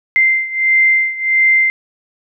sine beating tone pair, 2085 / 2086.5 Hz, C7 / C7, -7 / -5 cents, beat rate 1.5 Hz, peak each -12 / -15 dBFS, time 0.16-1.7 s, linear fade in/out 0 ms, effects none

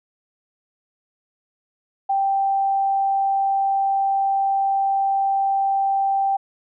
sine tone, 784 Hz, G5, in tune, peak -17 dBFS, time 2.09-6.37 s, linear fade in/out 10 ms, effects none

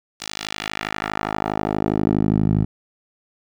10% pulse tone with band-pass filter sweep, 52.4 Hz, G#1, 16 cents sharp, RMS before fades -22 dBFS, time 0.2-2.65 s, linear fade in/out 10 ms, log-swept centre 5500 to 130 Hz, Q 1.1, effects none

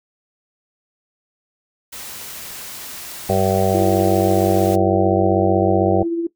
white noise, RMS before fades -33 dBFS, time 1.92-4.76 s, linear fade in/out 10 ms
harmonic tone, 95.7 Hz, G2, 41 cents flat, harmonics 1 / 2 / 4 / 5 / 6 / 7 / 8, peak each -22 / -22 / -22 / -22 / -22 / -22 / -22 dBFS, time 3.29-6.03 s, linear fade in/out 5 ms
sine tone with tremolo, 336.3 Hz, E4, 35 cents sharp, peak -16 dBFS, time 3.74-6.27 s, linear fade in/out 5 ms, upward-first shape triangle, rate 16 Hz, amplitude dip 45%
effects noise-tail reverb RT60 0.1 s tail -17 dB re dry

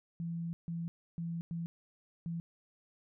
sine tone bursts at uneven times, 168 Hz, E3, 33 cents sharp, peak -35 dBFS, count 5, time 0.2-0.53 / 0.68-0.88 / 1.18-1.41 / 1.51-1.66 / 2.26-2.4 s, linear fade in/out 0 ms, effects none

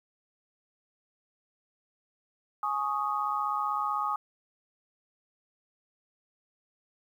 sine chord, Ab suspended fourth, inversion none, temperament equal with one note detuned, 837.8 / 1108.7 / 1244.5 Hz, Ab5 / Db6 / Eb6, +15 / 0 / 0 cents, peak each -33 / -33 / -30 dBFS, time 2.63-4.16 s, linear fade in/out 2 ms, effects 10-bit

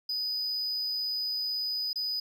triangle tone with dropouts, 4979 Hz, D#8, in tune, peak -28 dBFS, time 0.09-2.2 s, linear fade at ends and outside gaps 5 ms, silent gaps 1.931-1.957 s, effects none

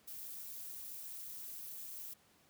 violet noise with amplitude modulation, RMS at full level -43 dBFS, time 0.07-2.14 s, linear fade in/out 10 ms, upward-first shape sine, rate 300 Hz, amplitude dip 95%, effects pink hiss -68 dBFS RMS until 2.49 s + high-pass 100 Hz 12 dB/octave

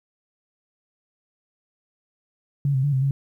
sine tone with pitch steps, 141 / 131.8 / 144 / 131.8 / 138 Hz, C#3 / C3 / D3 / C3 / C#3, +30 / +13 / -34 / +13 / -7 cents, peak -18 dBFS, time 2.65-3.11 s, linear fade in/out 2 ms, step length 92 ms, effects 10-bit

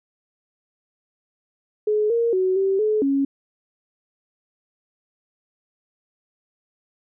sine tone with pitch steps, 424.1 / 465.9 / 373.3 / 387.1 / 428.6 / 275.9 Hz, G#4 / A#4 / F#4 / G4 / A4 / C#4, +36 / -1 / +15 / -22 / -45 / -8 cents, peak -17 dBFS, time 1.87-3.25 s, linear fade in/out 5 ms, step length 230 ms, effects none

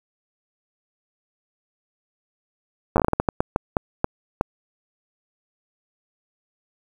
slowing click train, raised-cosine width 1 ms, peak -4 dBFS, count 15, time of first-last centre 2.96-4.411 s, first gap 9 ms, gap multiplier 1.33, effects 7-bit

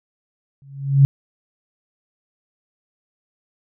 sine tone with exponential growth, 138.2 Hz, C#3, 5 cents flat, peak -5 dBFS, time 0.62-1.05 s, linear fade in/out 0 ms, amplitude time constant 92 ms, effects none

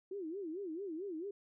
sine tone with vibrato, 355.7 Hz, F4, 32 cents sharp, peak -39 dBFS, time 0.11-1.31 s, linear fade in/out 5 ms, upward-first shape sine, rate 4.5 Hz, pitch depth 240 cents each way, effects none

